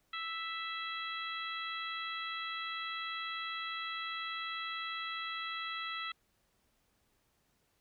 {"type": "harmonic tone", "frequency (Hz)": 659.3, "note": "E5", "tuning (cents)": 0, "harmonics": [2, 3, 4, 5, 6], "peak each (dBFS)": [-41, -43, -46, -44, -47], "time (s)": [0.13, 6.12], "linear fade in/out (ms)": 5, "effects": ["pink hiss -75 dBFS RMS until 7.8 s"]}